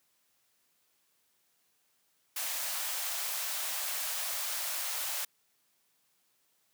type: high-pass noise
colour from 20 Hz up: white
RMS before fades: -35 dBFS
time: 2.36-5.25 s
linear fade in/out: 5 ms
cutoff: 560 Hz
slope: 48 dB/octave
effects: white hiss -73 dBFS RMS until 6.73 s + high-pass 100 Hz 12 dB/octave